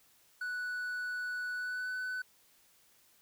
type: tone with pitch glide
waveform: triangle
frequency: 1480 to 1503.3 Hz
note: F#6 to F#6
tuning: 0 to +27 cents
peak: -33 dBFS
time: 0.41-2.22 s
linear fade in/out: 5 ms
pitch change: +27 cents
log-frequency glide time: 1.55-1.94 s
effects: white hiss -66 dBFS RMS until 3.21 s